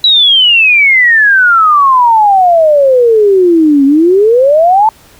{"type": "exponential two-way sweep", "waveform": "sine", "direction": "down then up", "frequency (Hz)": [3951, 270, 899], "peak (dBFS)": -3, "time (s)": [0.04, 4.89], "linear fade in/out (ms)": 2, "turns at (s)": 3.85, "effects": ["pink hiss -41 dBFS RMS until 5.19 s"]}